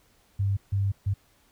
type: tone bursts at uneven times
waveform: sine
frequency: 98.9 Hz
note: G2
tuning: 16 cents sharp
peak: -22 dBFS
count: 3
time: 0.39-0.57 / 0.72-0.92 / 1.06-1.14 s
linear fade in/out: 10 ms
effects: pink hiss -63 dBFS RMS until 1.51 s